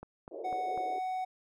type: click train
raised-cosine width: 1 ms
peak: -30 dBFS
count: 4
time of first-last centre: 0.03-0.776 s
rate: 4.02 Hz
type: band-pass noise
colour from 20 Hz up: white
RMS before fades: -42 dBFS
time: 0.31-0.99 s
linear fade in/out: 10 ms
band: 340 to 630 Hz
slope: 48 dB/octave
type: tone with pitch glide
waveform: triangle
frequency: 740 to 745.1 Hz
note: F#5 to F#5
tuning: 0 to +12 cents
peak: -30 dBFS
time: 0.44-1.25 s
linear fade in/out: 10 ms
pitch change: +12 cents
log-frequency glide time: 0.87-1.03 s
effects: none